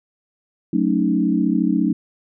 sine chord, D# half-diminished seventh, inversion first, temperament equal, 185 / 220 / 277.2 / 311.1 Hz, F#3 / A3 / C#4 / D#4, 0 / 0 / 0 / 0 cents, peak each -21 dBFS, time 0.73-1.93 s, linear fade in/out 5 ms, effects none

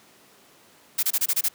blue noise bursts, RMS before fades -22 dBFS, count 7, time 0.98-1.487 s, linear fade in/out 10 ms, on 51 ms, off 25 ms, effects pink hiss -54 dBFS RMS until 1.54 s + high-pass 200 Hz 12 dB/octave

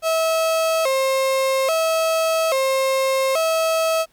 35% pulse tone with vibrato, 587.3 Hz, D5, in tune, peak -15 dBFS, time 0.02-4.06 s, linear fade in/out 50 ms, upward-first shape square, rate 0.6 Hz, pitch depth 170 cents each way, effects pink hiss -60 dBFS RMS until 4.12 s + MP3 96 kbps

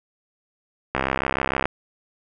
click train, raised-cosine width 0.5 ms, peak -6 dBFS, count 48, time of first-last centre 0.95-1.656 s, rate 66.6 Hz, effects none

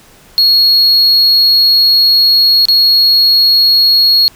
triangle tone with dropouts, 4315 Hz, C#8, 47 cents flat, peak -4 dBFS, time 0.38-4.28 s, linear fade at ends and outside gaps 0 ms, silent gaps 2.654-2.685 s, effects pink hiss -42 dBFS RMS until 4.35 s

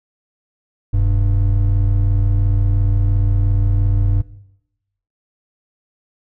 triangle tone pair together, 41.46 / 98.6 Hz, E1 / G2, +11 / +11 cents, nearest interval octave + minor third, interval 1500 cents, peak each -13 dBFS, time 0.93-4.22 s, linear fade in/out 10 ms, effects noise-tail reverb RT60 0.9 s tail -19 dB re dry

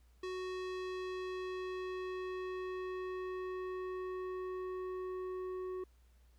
square tone with low-pass filter sweep, 370 Hz, F#4, in tune, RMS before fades -41 dBFS, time 0.23-5.84 s, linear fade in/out 5 ms, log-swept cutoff 5000 to 900 Hz, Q 0.88, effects added 60 Hz sine -62 dBFS peak until 6.38 s + pink hiss -75 dBFS RMS until 6.38 s

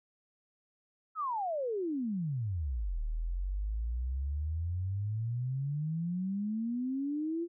sine exponential two-way sweep, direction down then up, 1331 to 37.27 to 348 Hz, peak -31 dBFS, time 1.15-7.48 s, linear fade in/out 50 ms, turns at 3.01 s, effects none

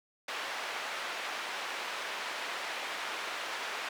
white band-pass noise, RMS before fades -38 dBFS, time 0.28-3.89 s, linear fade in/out 5 ms, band 540 to 2500 Hz, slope 12 dB/octave, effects none

